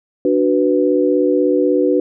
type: chord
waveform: sine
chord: B minor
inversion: first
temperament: equal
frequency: 293.7 / 370 / 493.9 Hz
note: D4 / F#4 / B4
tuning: 0 / 0 / 0 cents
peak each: -16 dBFS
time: 0.25-2 s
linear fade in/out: 2 ms
effects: none

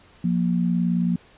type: tone pair together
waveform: sine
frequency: 176.13 / 235.1 Hz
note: F3 / A#3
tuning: +15 / +15 cents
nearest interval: perfect fourth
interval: 500 cents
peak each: -20 / -24 dBFS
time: 0.24-1.16 s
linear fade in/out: 5 ms
effects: pink hiss -53 dBFS RMS until 1.37 s + resampled to 8000 Hz

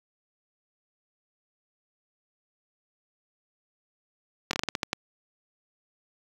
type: slowing click train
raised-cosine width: 0.2 ms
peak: -9 dBFS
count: 9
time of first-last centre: 4.51-4.931 s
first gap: 22 ms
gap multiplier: 1.24
effects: high-pass 60 Hz 12 dB/octave + 7-bit

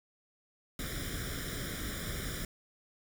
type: noise with comb filter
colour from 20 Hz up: pink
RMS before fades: -38 dBFS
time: 0.79-2.45 s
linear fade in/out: 2 ms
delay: 0.56 ms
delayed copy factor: +0.9
effects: none

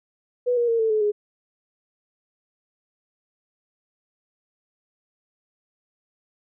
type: tone with pitch steps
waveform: sine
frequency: 492.2 / 476 / 460.3 / 445.1 / 430.5 / 416.3 Hz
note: B4 / A#4 / A#4 / A4 / A4 / G#4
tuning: -6 / +36 / -22 / +20 / -38 / +4 cents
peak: -18 dBFS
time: 0.46-1.12 s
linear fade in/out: 20 ms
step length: 110 ms
effects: none

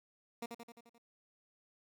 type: tone with echo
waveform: 15% pulse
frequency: 234.3 Hz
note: A#3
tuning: 9 cents sharp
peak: -33 dBFS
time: 0.42-0.46 s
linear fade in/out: 5 ms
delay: 87 ms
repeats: 6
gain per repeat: -4 dB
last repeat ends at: 0.982 s
effects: none

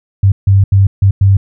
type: tone bursts at uneven times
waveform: sine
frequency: 98 Hz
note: G2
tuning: in tune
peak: -4 dBFS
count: 5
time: 0.23-0.32 / 0.47-0.64 / 0.72-0.87 / 1.02-1.11 / 1.21-1.37 s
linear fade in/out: 5 ms
effects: none

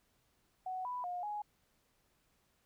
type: tone with pitch steps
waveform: sine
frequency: 744 / 991 / 714 / 834 Hz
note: F#5 / B5 / F5 / G#5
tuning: +9 / +6 / +38 / +7 cents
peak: -37 dBFS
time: 0.66-1.42 s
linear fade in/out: 5 ms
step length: 190 ms
effects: pink hiss -75 dBFS RMS until 2.65 s

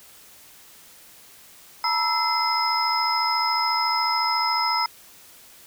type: tone cluster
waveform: sine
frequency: 887 / 961 / 1318 / 2066 / 5120 Hz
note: A5 / B5 / E6 / C7 / D#8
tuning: +14 / -48 / -1 / -22 / +49 cents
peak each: -29 / -25 / -26 / -30 / -25 dBFS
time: 1.84-4.86 s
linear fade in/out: 2 ms
effects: white hiss -49 dBFS RMS until 5.66 s

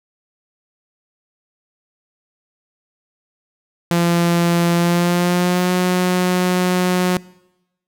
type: tone with pitch glide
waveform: sawtooth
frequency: 171.4 to 181.38 Hz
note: F3 to F#3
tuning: -32 to -34 cents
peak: -10 dBFS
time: 3.91-7.17 s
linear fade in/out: 0 ms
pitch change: +98 cents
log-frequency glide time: 4.75-5.73 s
effects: noise-tail reverb RT60 0.9 s tail -22 dB re dry

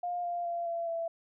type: tone with pitch steps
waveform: sine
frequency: 707 / 696.9 / 686.9 / 677 / 667.3 Hz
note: F5 / F5 / F5 / E5 / E5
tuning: +21 / -4 / -29 / +46 / +21 cents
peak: -31 dBFS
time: 0.03-1.08 s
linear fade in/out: 5 ms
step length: 210 ms
effects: none

